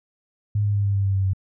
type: tone with pitch steps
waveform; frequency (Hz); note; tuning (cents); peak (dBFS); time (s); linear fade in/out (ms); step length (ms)
sine; 103.83 / 102.58 / 101.34 / 100.12 / 98.91 / 97.72 / 96.54 / 95.38; G#2 / G#2 / G#2 / G2 / G2 / G2 / G2 / G2; 0 / -21 / -42 / +37 / +16 / -5 / -26 / -47; -18; 0.55-1.334; 5; 98
effects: none